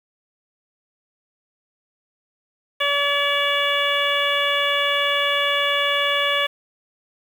harmonic tone, 571 Hz, D5, 49 cents flat, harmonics 1 / 2 / 3 / 4 / 5 / 6, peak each -25 / -25 / -25 / -25 / -25 / -25 dBFS, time 2.8-6.47 s, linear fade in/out 10 ms, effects 7-bit

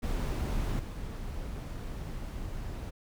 brown noise with level steps, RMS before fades -31 / -38 dBFS, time 0.02-2.91 s, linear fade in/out 20 ms, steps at 0.79 s, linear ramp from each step 5 ms, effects none

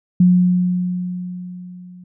sine tone with level ramp, 180 Hz, F#3, 47 cents flat, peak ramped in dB -7 to -37 dBFS, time 0.2-2.04 s, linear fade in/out 5 ms, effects none

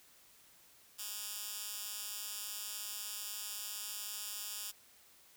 10% pulse tone with high-pass filter, 207.9 Hz, G#3, 2 cents sharp, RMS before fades -43 dBFS, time 0.98-4.72 s, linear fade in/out 20 ms, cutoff 5400 Hz, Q 0.53, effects white hiss -63 dBFS RMS until 5.36 s

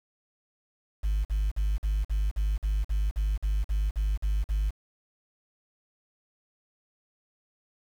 sine tone bursts, 51 Hz, G#1, 31 cents flat, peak -22 dBFS, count 14, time 1.03-4.708 s, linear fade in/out 20 ms, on 220 ms, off 46 ms, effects tanh soft clip ceiling -20 dBFS + 8-bit

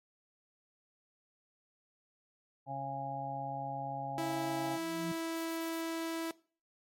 harmonic tone, 137.2 Hz, C#3, 17 cents flat, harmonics 1 / 2 / 4 / 5 / 6, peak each -43 / -48 / -47 / -43 / -39 dBFS, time 2.66-4.79 s, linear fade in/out 50 ms
sawtooth tone, 328.3 Hz, E4, 7 cents flat, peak -31 dBFS, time 4.18-6.31 s, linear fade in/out 0 ms
sine tone with exponential growth, 171.8 Hz, F3, 28 cents flat, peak -35 dBFS, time 4.47-5.12 s, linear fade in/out 5 ms, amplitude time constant 140 ms
violet noise bursts, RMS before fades -50 dBFS, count 4, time 5.36-5.817 s, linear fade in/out 10 ms, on 97 ms, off 23 ms
effects noise-tail reverb RT60 0.4 s tail -21 dB re dry + MP3 64 kbps

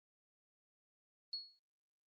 sine tone with exponential decay, 4347 Hz, C#8, 35 cents flat, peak -36 dBFS, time 1.33-1.59 s, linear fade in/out 1 ms, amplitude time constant 56 ms, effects Opus 24 kbps

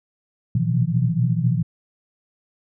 sine tone cluster, 114.5 / 122.1 / 126.4 / 162.2 / 176.5 Hz, A#2 / B2 / B2 / E3 / F3, -31 / -19 / +41 / -28 / +19 cents, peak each -28 / -22 / -24 / -22 / -25 dBFS, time 0.55-1.63 s, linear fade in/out 5 ms, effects none

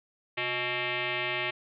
sine tone with frequency modulation, 130.81 Hz, C3, in tune, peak -28 dBFS, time 0.37-1.51 s, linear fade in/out 10 ms, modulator 493 Hz, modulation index 5.9, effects none

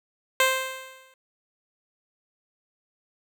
10% pulse tone with exponential decay, 523.3 Hz, C5, in tune, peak -8 dBFS, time 0.4-1.14 s, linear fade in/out 2 ms, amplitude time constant 160 ms, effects none

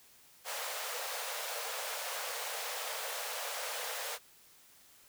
pink high-pass noise, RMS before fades -39 dBFS, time 0.44-4.19 s, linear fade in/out 50 ms, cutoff 460 Hz, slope 96 dB/octave, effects white hiss -61 dBFS RMS until 5.08 s

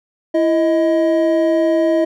triangle tone pair together, 332.6 / 629.6 Hz, E4 / D#5, +16 / +20 cents, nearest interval major seventh, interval 1104 cents, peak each -13 dBFS, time 0.34-2.05 s, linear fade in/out 10 ms, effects none

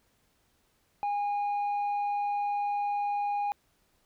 sine tone with tanh clipping, 818 Hz, G#5, 26 cents flat, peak -28 dBFS, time 1.03-3.52 s, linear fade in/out 0 ms, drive 3 dB, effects pink hiss -70 dBFS RMS until 4.05 s

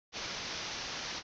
white low-pass noise, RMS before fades -40 dBFS, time 0.12-1.23 s, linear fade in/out 50 ms, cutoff 6200 Hz, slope 96 dB/octave, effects none

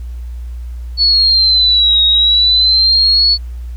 sine exponential two-way sweep, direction down then up, 4435 to 3767 to 4435 Hz, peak -7 dBFS, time 0.97-3.38 s, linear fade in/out 50 ms, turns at 2.04 s, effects added 60 Hz sine -22 dBFS peak until 3.76 s + pink hiss -50 dBFS RMS until 3.76 s

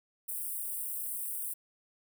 white high-pass noise, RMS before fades -37 dBFS, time 0.28-1.54 s, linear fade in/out 10 ms, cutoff 8300 Hz, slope 96 dB/octave, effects none

